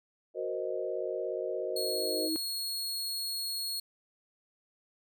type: chord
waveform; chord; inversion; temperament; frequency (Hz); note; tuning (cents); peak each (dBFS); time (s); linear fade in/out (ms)
sine; C half-diminished seventh; second; equal; 370 / 466.2 / 523.3 / 622.3; Gb4 / Bb4 / C5 / Eb5; 0 / 0 / 0 / 0; -37; 0.34-2.3; 50
type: tone with exponential growth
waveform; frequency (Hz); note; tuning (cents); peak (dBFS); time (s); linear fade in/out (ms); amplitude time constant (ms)
sine; 316.7; D#4; +31; -29; 1.39-2.36; 0; 210
type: tone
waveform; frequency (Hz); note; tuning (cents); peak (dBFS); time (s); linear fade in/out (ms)
sawtooth; 4318; C#8; -46; -30; 1.76-3.8; 5
effects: none